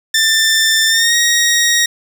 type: tone with pitch glide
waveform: 15% pulse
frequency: 1781 to 1882.5 Hz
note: A6 to A#6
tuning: +21 to +16 cents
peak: -4 dBFS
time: 0.14-1.86 s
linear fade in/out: 5 ms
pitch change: +95 cents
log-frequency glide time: 0.88-1.15 s
effects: none